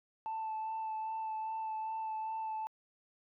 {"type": "tone with vibrato", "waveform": "sine", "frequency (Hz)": 880, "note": "A5", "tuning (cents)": 0, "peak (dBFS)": -34, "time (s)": [0.26, 2.67], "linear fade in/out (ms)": 0, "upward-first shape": "sine", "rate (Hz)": 2.5, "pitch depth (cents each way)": 14, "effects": ["tanh soft clip ceiling -33 dBFS"]}